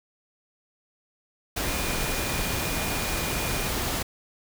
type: tone in noise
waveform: sine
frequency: 2432 Hz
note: D#7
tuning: 40 cents flat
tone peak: -37 dBFS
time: 1.66-3.69 s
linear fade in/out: 10 ms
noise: pink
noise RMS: -28 dBFS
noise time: 1.56-4.03 s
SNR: -12 dB
effects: none